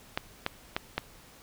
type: clicks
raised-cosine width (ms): 0.3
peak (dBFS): -12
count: 4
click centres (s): 0.175 / 0.464 / 0.765 / 0.98
effects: pink hiss -54 dBFS RMS until 1.42 s